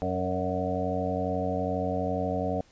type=harmonic tone with a mistuned harmonic; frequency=92.1 Hz; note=F#2; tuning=7 cents flat; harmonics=1 / 2 / 3 / 5 / 6 / 7 / 8; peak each=-34 / -34 / -34 / -34 / -34 / -34 / -34 dBFS; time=0.02-2.61 s; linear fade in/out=0 ms; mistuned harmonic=6; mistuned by=+30 cents; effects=pink hiss -60 dBFS RMS until 2.71 s + resampled to 16000 Hz